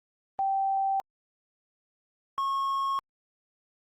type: tone pair in turn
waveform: sine / triangle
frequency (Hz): 779 / 1091.2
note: G5 / C#6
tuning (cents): -11 / -28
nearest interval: tritone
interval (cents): 583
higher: second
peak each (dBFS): -24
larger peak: neither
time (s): 0.39-1 / 2.38-2.99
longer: neither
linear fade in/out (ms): 0
effects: Opus 24 kbps